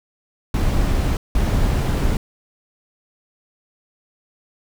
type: noise bursts at uneven times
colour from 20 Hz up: brown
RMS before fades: -18 dBFS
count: 2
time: 0.54-1.17 / 1.35-2.17 s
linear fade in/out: 2 ms
effects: none